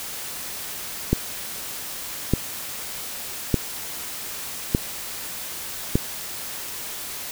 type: click train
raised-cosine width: 3 ms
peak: -4 dBFS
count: 5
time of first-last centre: 1.13-5.955 s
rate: 0.829 Hz
effects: white hiss -33 dBFS RMS until 7.31 s